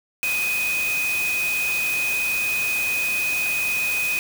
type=tone in noise; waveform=sine; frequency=2499 Hz; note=D#7; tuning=7 cents sharp; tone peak=-21 dBFS; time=0.23-4.19 s; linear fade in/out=0 ms; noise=white; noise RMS=-30 dBFS; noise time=0.23-4.19 s; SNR=+6 dB; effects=none